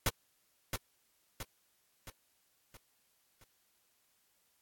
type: noise with echo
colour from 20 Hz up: pink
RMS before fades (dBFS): -29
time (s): 0.06-0.09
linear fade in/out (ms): 2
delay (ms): 670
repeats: 5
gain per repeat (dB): -6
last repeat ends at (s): 3.44
effects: white hiss -74 dBFS RMS until 4.61 s + AAC 64 kbps